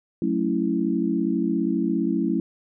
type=chord; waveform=sine; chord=F# minor seventh; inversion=none; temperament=equal; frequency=185 / 220 / 277.2 / 329.6 Hz; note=F#3 / A3 / C#4 / E4; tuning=0 / 0 / 0 / 0 cents; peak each=-27 / -26 / -26 / -25 dBFS; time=0.22-2.4 s; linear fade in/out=2 ms; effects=none